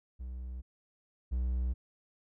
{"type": "tone pair in turn", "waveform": "triangle", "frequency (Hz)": [62.5, 62.14], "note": ["B1", "B1"], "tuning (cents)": [21, 11], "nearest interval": "unison", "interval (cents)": 10, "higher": "first", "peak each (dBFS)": [-36, -27], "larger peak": "second", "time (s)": [[0.19, 0.62], [1.31, 1.74]], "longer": "neither", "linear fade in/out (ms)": 20, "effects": []}